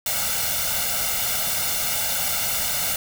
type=noise with comb filter; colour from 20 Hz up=white; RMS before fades=-24 dBFS; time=0.06-2.96 s; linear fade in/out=2 ms; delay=1.4 ms; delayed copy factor=+1; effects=none